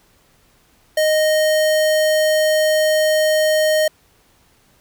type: tone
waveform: square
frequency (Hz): 620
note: D#5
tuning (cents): -6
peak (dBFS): -14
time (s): 0.97-3.88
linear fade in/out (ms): 5
effects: pink hiss -56 dBFS RMS until 4.8 s